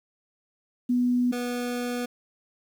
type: tone pair in turn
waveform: sine / 25% pulse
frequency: 246.3 / 244.2 Hz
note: B3 / B3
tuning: -5 / -19 cents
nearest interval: unison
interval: 14 cents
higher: first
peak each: -20 / -24 dBFS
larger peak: first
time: 0.89-1.32 / 1.32-2.06 s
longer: second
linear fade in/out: 10 ms
effects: 9-bit